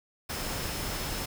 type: tone in noise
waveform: sine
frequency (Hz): 5230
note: E8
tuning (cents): -15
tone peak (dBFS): -44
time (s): 0.29-1.26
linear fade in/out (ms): 10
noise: pink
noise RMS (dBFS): -34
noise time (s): 0.29-1.26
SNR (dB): -13
effects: none